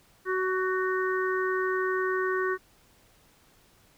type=harmonic tone with a mistuned harmonic; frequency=374 Hz; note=F#4; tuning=19 cents sharp; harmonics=1 / 3 / 4 / 5; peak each=-27 / -32 / -33 / -34 dBFS; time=0.25-2.58 s; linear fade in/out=50 ms; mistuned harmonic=5; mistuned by=-25 cents; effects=pink hiss -61 dBFS RMS until 3.97 s